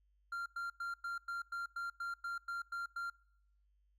triangle tone bursts, 1386 Hz, F6, 14 cents flat, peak -36 dBFS, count 12, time 0.32-3.1 s, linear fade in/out 5 ms, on 140 ms, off 100 ms, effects noise-tail reverb RT60 0.7 s tail -25 dB re dry + added 50 Hz sine -70 dBFS peak until 3.98 s

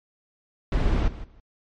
brown noise with echo, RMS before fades -21 dBFS, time 0.72-1.08 s, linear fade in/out 2 ms, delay 160 ms, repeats 2, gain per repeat -15 dB, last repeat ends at 1.4 s, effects low-pass 4000 Hz 12 dB/octave + MP3 48 kbps

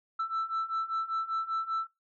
sine beating tone pair, 1323 / 1328.1 Hz, E6 / E6, +6 / +13 cents, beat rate 5.1 Hz, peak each -32 / -30 dBFS, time 0.19-1.87 s, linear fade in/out 10 ms, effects noise-tail reverb RT60 0.2 s tail -23 dB re dry + tanh soft clip ceiling -26 dBFS

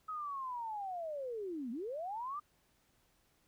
sine linear two-way sweep, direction down then up, 1282 to 220 to 1222 Hz, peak -38 dBFS, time 0.08-2.4 s, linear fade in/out 10 ms, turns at 1.71 s, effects pink hiss -73 dBFS RMS until 3.47 s

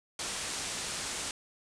white low-pass noise, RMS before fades -37 dBFS, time 0.19-1.31 s, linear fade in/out 2 ms, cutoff 9300 Hz, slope 48 dB/octave, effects none

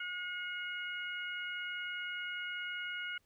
harmonic tone, 721 Hz, F#5, 45 cents flat, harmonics 2 / 3 / 4, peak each -40 / -43 / -44 dBFS, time 0-3.18 s, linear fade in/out 5 ms, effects pink hiss -75 dBFS RMS until 3.25 s

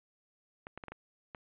clicks, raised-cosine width 0.5 ms, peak -28 dBFS, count 6, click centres 0.669 / 0.776 / 0.838 / 0.883 / 0.92 / 1.348 s, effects resampled to 8000 Hz

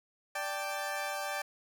20% pulse chord, D suspended fourth, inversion none, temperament equal, 587.3 / 784 / 880 Hz, D5 / G5 / A5, 0 / 0 / 0 cents, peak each -33 / -32 / -38 dBFS, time 0.35-1.42 s, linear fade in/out 5 ms, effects none

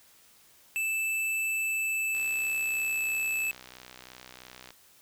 square tone with pitch glide, 2637 to 2619 Hz, E7 to E7, 0 to -12 cents, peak -28 dBFS, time 0.76-3.51 s, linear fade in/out 0 ms, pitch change -12 cents, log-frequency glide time 1.46-3.1 s
click train, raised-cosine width 0.2 ms, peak -28 dBFS, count 162, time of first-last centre 2.15-4.706 s, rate 63 Hz
effects white hiss -59 dBFS RMS until 5.01 s

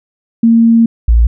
sine tone pair in turn, 229.4 / 57.35 Hz, A#3 / A#1, -28 / -28 cents, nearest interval 2 octaves, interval 2400 cents, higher first, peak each -4 dBFS, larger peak neither, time 0.43-0.86 / 1.08-1.27 s, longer first, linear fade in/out 5 ms, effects none

